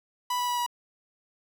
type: tone with pitch steps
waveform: 45% pulse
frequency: 987.8 / 981.5 / 975.3 / 969.1 Hz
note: B5 / B5 / B5 / B5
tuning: 0 / -11 / -22 / -33 cents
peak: -26 dBFS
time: 0.3-0.664 s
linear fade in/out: 5 ms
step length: 91 ms
effects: none